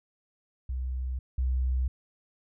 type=tone pair in turn; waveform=sine; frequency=63.8 / 63.8 Hz; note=C2 / C2; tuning=-43 / -43 cents; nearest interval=unison; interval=0 cents; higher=neither; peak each=-29 / -24 dBFS; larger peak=second; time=0.69-1.19 / 1.38-1.88 s; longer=neither; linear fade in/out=5 ms; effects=none